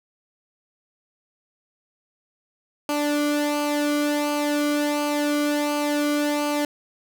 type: tone with flanger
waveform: sawtooth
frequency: 293.7 Hz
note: D4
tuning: in tune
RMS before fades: -23 dBFS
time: 2.89-6.65 s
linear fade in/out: 2 ms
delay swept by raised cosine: 0.54 to 1.14 ms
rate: 1.4 Hz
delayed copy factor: -0.6
effects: none